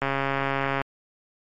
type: click train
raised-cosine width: 0.5 ms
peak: -10 dBFS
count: 110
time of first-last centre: 0.02-0.816 s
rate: 137 Hz
effects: MP3 64 kbps